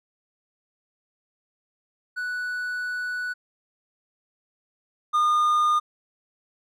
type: tone pair in turn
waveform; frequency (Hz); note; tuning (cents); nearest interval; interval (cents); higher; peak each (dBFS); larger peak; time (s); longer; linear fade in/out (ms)
triangle; 1480 / 1217.5; F#6 / D#6; 0 / -38; minor third; 338; first; -25 / -16; second; 2.16-3.34 / 5.13-5.8; first; 20
effects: none